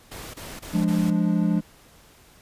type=noise bursts; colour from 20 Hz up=pink; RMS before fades=-38 dBFS; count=4; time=0.11-1.105 s; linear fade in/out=10 ms; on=230 ms; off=25 ms
type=chord; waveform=triangle; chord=D diminished; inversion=first; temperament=equal; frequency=174.61 / 207.7 / 293.7 Hz; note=F3 / Ab3 / D4; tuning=0 / 0 / 0 cents; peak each=-20 / -21 / -25 dBFS; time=0.73-1.61 s; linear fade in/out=20 ms
effects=pink hiss -53 dBFS RMS until 2.41 s + resampled to 32000 Hz